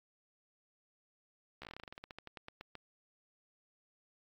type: slowing click train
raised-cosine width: 0.3 ms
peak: -30 dBFS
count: 21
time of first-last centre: 1.62-2.753 s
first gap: 14 ms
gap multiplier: 1.13
effects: AAC 48 kbps